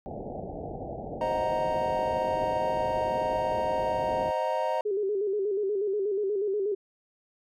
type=low-pass noise; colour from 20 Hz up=white; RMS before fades=-37 dBFS; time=0.06-4.31 s; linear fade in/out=0 ms; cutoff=790 Hz; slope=96 dB/octave
type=chord; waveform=triangle; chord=C half-diminished seventh; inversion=none; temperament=equal; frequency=523.3 / 622.3 / 740 / 932.3 Hz; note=C5 / Eb5 / Gb5 / Bb5; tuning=0 / 0 / 0 / 0 cents; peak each=-30 / -28 / -33 / -28 dBFS; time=1.21-4.81 s; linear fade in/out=2 ms
type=tone with vibrato; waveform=sine; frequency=403 Hz; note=G4; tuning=48 cents sharp; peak=-25 dBFS; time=4.85-6.75 s; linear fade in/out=10 ms; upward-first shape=square; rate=8.3 Hz; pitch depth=72 cents each way
effects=none